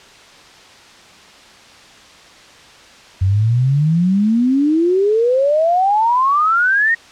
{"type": "exponential sweep", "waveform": "sine", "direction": "up", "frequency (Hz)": [91.2, 1887], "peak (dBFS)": -11, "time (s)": [3.21, 6.95], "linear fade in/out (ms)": 10, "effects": ["white hiss -42 dBFS RMS until 7.11 s", "low-pass 5000 Hz 12 dB/octave"]}